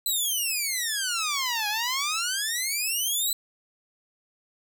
10% pulse exponential two-way sweep, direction down then up, 4055 to 819 to 4055 Hz, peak -17 dBFS, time 0.06-3.33 s, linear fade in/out 2 ms, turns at 1.68 s, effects none

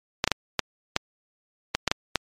clicks, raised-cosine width 0.2 ms, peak -3 dBFS, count 9, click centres 0.241 / 0.276 / 0.317 / 0.593 / 0.964 / 1.75 / 1.877 / 1.915 / 2.157 s, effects MP3 64 kbps

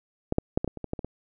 clicks, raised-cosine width 2 ms, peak -11 / -8 / -8 / -13 / -15 / -24 / -19 / -15 / -20 / -20 dBFS, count 10, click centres 0.324 / 0.384 / 0.575 / 0.645 / 0.677 / 0.773 / 0.843 / 0.934 / 0.992 / 1.046 s, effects none

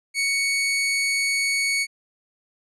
sawtooth tone, 2226 Hz, C#7, 7 cents sharp, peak -17 dBFS, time 0.14-1.87 s, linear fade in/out 50 ms, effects resampled to 24000 Hz

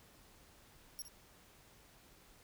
15% pulse tone with echo, 5588 Hz, F8, in tune, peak -36 dBFS, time 0.99-1.02 s, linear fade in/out 0 ms, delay 61 ms, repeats 1, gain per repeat -10 dB, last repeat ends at 1.081 s, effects pink hiss -63 dBFS RMS until 2.43 s

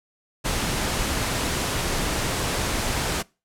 pink noise, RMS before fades -25 dBFS, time 0.44-3.23 s, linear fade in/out 20 ms, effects noise-tail reverb RT60 0.3 s tail -24 dB re dry + low-pass 11000 Hz 12 dB/octave

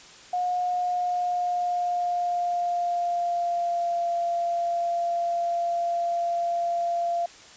sine tone with pitch glide, 720 to 688.7 Hz, F#5 to F5, -47 to -24 cents, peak -23 dBFS, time 0.33-7.26 s, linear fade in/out 5 ms, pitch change -77 cents, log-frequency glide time 0.62-4.07 s, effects white hiss -48 dBFS RMS until 7.56 s + resampled to 16000 Hz

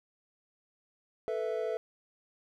triangle chord, A suspended second, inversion none, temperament equal, 440 / 493.9 / 659.3 Hz, A4 / B4 / E5, 0 / 0 / 0 cents, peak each -32 / -34 / -34 dBFS, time 1.28-1.77 s, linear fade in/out 0 ms, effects none

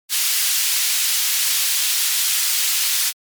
pink high-pass noise, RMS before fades -19 dBFS, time 0.09-3.13 s, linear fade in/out 50 ms, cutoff 3300 Hz, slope 12 dB/octave, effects MP3 96 kbps

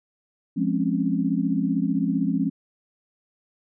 sine chord, Db major seventh, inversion first, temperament equal, 174.61 / 207.7 / 261.6 / 277.2 Hz, F3 / Ab3 / C4 / Db4, 0 / 0 / 0 / 0 cents, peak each -26 dBFS, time 0.56-2.5 s, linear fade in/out 20 ms, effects none

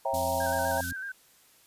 sine chord, C# diminished seventh, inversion none, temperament equal with one note detuned, 544.2 / 659.3 / 784 / 932.3 Hz, C#5 / E5 / G5 / Bb5, -32 / 0 / 0 / 0 cents, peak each -32 dBFS, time 0.05-0.81 s, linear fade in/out 5 ms
harmonic tone, 87.31 Hz, F2, in tune, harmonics 1 / 2 / 3, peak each -37 / -45 / -40 dBFS, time 0.13-0.93 s, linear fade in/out 5 ms
white band-stop noise, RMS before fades -38 dBFS, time 0.14-0.91 s, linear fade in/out 0 ms, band 110 to 3500 Hz, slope 24 dB/octave
sine tone with vibrato, 1564 Hz, G6, 4 cents flat, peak -34 dBFS, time 0.4-1.12 s, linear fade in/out 5 ms, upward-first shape square, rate 8 Hz, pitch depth 45 cents each way
effects white hiss -60 dBFS RMS until 1.66 s + resampled to 32000 Hz

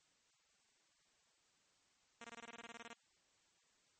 5% pulse tone bursts, 233.1 Hz, A#3, in tune, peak -39 dBFS, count 14, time 2.21-2.932 s, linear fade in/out 2 ms, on 33 ms, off 20 ms, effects white hiss -75 dBFS RMS until 3.99 s + MP3 32 kbps

